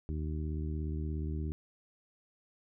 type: harmonic tone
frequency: 77 Hz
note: D#2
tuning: 17 cents flat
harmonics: 1 / 2 / 3 / 4 / 5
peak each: -34 / -40 / -45 / -44 / -48 dBFS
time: 0.09-1.52 s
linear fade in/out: 0 ms
effects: none